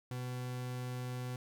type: tone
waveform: 40% pulse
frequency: 125.2 Hz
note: B2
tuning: 24 cents sharp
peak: -37 dBFS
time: 0.11-1.36 s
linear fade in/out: 2 ms
effects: 13-bit